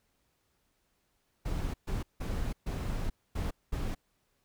brown noise bursts at uneven times, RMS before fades -33 dBFS, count 6, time 1.45-1.74 / 1.87-2.03 / 2.2-2.53 / 2.66-3.1 / 3.35-3.51 / 3.72-3.95 s, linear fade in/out 10 ms, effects pink hiss -75 dBFS RMS until 4.44 s

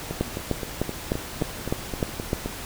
two click trains, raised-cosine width 2 ms, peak -9 / -15 dBFS, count 8 / 10, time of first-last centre 0.21-2.331 / 0.11-2.46 s, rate 3.3 / 3.83 Hz, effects pink hiss -36 dBFS RMS until 2.65 s

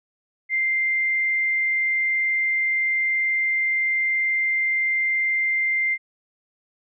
sine tone, 2093 Hz, C7, in tune, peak -19 dBFS, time 0.49-5.98 s, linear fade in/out 50 ms, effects none

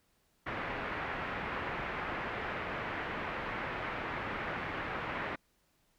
white low-pass noise, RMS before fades -38 dBFS, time 0.46-5.36 s, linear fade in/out 10 ms, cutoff 2100 Hz, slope 24 dB/octave, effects pink hiss -73 dBFS RMS until 5.98 s

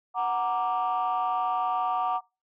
sine chord, Gb augmented, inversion none, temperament equal, 740 / 932.3 / 1174.7 Hz, Gb5 / Bb5 / D6, 0 / 0 / 0 cents, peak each -26 / -29 / -28 dBFS, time 0.14-2.21 s, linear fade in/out 50 ms, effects noise-tail reverb RT60 0.3 s tail -26 dB re dry + tanh soft clip ceiling -19 dBFS

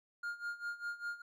triangle tone with tremolo, 1413 Hz, F6, 20 cents sharp, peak -34 dBFS, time 0.23-1.22 s, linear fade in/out 5 ms, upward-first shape sine, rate 5 Hz, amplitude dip 85%, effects none

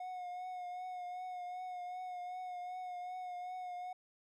triangle tone with vibrato, 726 Hz, F#5, 33 cents flat, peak -39 dBFS, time 0-3.93 s, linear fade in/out 5 ms, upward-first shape triangle, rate 2.6 Hz, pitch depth 35 cents each way, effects none

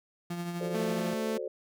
35% pulse tone with tremolo, 173.1 Hz, F3, 15 cents flat, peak -30 dBFS, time 0.3-1.14 s, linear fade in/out 5 ms, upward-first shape triangle, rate 12 Hz, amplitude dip 45%
sine chord, D dominant seventh, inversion first, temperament equal, 370 / 440 / 523.3 / 587.3 Hz, F#4 / A4 / C5 / D5, 0 / 0 / 0 / 0 cents, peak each -39 / -38 / -37 / -41 dBFS, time 0.6-1.48 s, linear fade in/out 5 ms
sawtooth tone, 220.9 Hz, A3, 7 cents sharp, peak -28 dBFS, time 0.74-1.38 s, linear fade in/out 10 ms
effects none

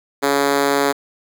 5% pulse tone with high-pass filter, 140.7 Hz, C#3, 26 cents sharp, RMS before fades -17 dBFS, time 0.22-0.93 s, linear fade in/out 20 ms, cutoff 340 Hz, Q 2.6, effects 7-bit

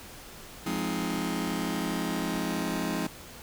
sawtooth chord, F minor seventh, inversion none, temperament just, 174.61 / 209.5 / 261.9 / 314.3 Hz, F3 / Ab3 / C4 / Eb4, 0 / +15 / +2 / +18 cents, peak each -30 dBFS, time 0.66-3.07 s, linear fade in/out 5 ms, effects pink hiss -46 dBFS RMS until 3.42 s

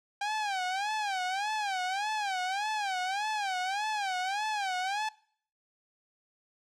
sawtooth tone with vibrato, 795 Hz, G5, 24 cents sharp, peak -26 dBFS, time 0.21-5.09 s, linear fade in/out 5 ms, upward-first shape sine, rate 1.7 Hz, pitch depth 150 cents each way, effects noise-tail reverb RT60 0.6 s tail -23 dB re dry + low-pass 6000 Hz 12 dB/octave

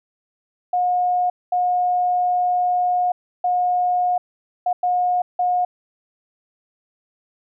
sine tone bursts at uneven times, 720 Hz, F#5, 47 cents flat, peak -16 dBFS, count 6, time 0.73-1.3 / 1.52-3.12 / 3.44-4.18 / 4.66-4.73 / 4.83-5.22 / 5.39-5.65 s, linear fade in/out 5 ms, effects none

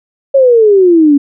sine exponential sweep, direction down, 557 to 277.2 Hz, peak -3 dBFS, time 0.34-1.18 s, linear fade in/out 10 ms, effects none

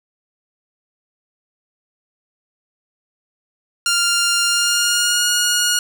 10% pulse tone with pitch glide, 1396.9 to 1438.7 Hz, F6 to F#6, 0 to -49 cents, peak -6 dBFS, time 3.86-5.79 s, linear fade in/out 2 ms, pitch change +51 cents, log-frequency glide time 4.46-5.27 s, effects none

